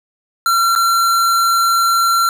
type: tone with dropouts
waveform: square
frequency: 1364 Hz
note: F6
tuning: 41 cents flat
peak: -12 dBFS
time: 0.46-2.29 s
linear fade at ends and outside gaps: 1 ms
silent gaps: 0.752-0.76 s
effects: none